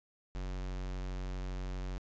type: tone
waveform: square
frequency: 46.25 Hz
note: F#1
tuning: in tune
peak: -37 dBFS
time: 0.35-1.98 s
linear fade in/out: 0 ms
effects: resampled to 16000 Hz